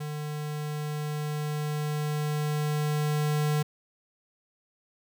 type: tone with level ramp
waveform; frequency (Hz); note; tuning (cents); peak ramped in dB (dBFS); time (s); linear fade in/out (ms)
square; 150; D3; +37; -33 to -24; 0-3.63; 10
effects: none